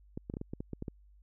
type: clicks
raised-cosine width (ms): 3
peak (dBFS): -25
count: 10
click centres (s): 0.175 / 0.299 / 0.339 / 0.369 / 0.414 / 0.535 / 0.605 / 0.733 / 0.824 / 0.882
effects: added 50 Hz sine -57 dBFS peak until 1.22 s